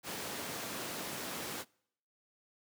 pink high-pass noise, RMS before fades -41 dBFS, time 0.03-1.65 s, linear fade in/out 50 ms, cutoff 200 Hz, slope 12 dB/octave, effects noise-tail reverb RT60 0.7 s tail -26 dB re dry

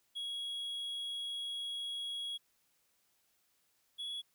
triangle tone pair in turn, 3322 / 3368 Hz, G#7 / G#7, 0 / +24 cents, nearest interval unison, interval 24 cents, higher second, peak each -36 / -37 dBFS, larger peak first, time 0.15-2.38 / 3.98-4.22 s, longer first, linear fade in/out 20 ms, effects white hiss -75 dBFS RMS until 4.34 s

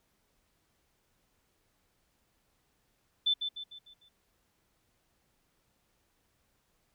sine tone with echo, 3523 Hz, A7, 1 cent sharp, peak -24 dBFS, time 3.26-3.34 s, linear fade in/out 10 ms, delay 150 ms, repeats 5, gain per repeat -7 dB, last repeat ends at 4.09 s, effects pink hiss -74 dBFS RMS until 6.94 s

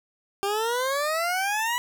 20% pulse exponential sweep, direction up, 392 to 987.8 Hz, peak -19 dBFS, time 0.43-1.78 s, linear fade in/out 0 ms, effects none

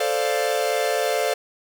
45% pulse chord, D minor seventh, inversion second, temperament equal, 440 / 523.3 / 587.3 / 698.5 Hz, A4 / C5 / D5 / F5, 0 / 0 / 0 / 0 cents, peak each -26 dBFS, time 0-1.34 s, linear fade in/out 5 ms, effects none

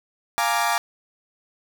30% pulse chord, Bb dominant seventh, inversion second, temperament equal, 698.5 / 830.6 / 932.3 / 1174.7 Hz, F5 / Ab5 / Bb5 / D6, 0 / 0 / 0 / 0 cents, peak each -23 dBFS, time 0.38-0.78 s, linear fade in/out 0 ms, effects none

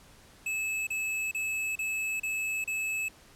square tone bursts, 2600 Hz, E7, 24 cents flat, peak -30 dBFS, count 6, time 0.46-3.085 s, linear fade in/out 5 ms, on 410 ms, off 33 ms, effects pink hiss -56 dBFS RMS until 3.35 s + low-pass 12000 Hz 12 dB/octave

